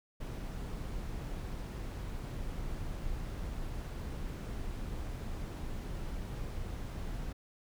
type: noise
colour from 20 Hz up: brown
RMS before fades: -39 dBFS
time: 0.2-7.33 s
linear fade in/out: 10 ms
effects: none